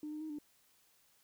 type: tone with pitch steps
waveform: sine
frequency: 301.8 / 304.8 / 313.2 / 296.5 Hz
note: D4 / D#4 / D#4 / D4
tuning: +47 / -36 / +11 / +17 cents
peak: -39 dBFS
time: 0.03-0.386 s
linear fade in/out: 2 ms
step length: 89 ms
effects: tanh soft clip ceiling -35 dBFS + white hiss -70 dBFS RMS until 1.23 s